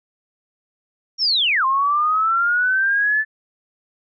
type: linear two-way sweep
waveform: sine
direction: down then up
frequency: 5650 to 1046 to 1756 Hz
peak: -15 dBFS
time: 1.18-3.25 s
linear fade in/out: 50 ms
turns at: 1.65 s
effects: none